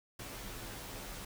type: noise with comb filter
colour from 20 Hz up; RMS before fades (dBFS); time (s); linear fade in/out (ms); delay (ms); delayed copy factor
pink; -45; 0.19-1.25; 5; 13; -0.8
effects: none